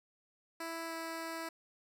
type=tone with pitch glide; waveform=10% pulse; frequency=330 to 327.9 Hz; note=E4 to E4; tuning=+2 to -9 cents; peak=-31 dBFS; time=0.6-1.49 s; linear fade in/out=5 ms; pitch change=-11 cents; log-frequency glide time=0.87-0.92 s; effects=none